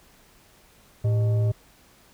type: tone with frequency modulation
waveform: sine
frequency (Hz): 110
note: A2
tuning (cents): 0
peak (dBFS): -18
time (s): 1.04-1.52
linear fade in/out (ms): 10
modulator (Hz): 505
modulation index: 0.3
effects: tanh soft clip ceiling -14 dBFS + pink hiss -56 dBFS RMS until 2.13 s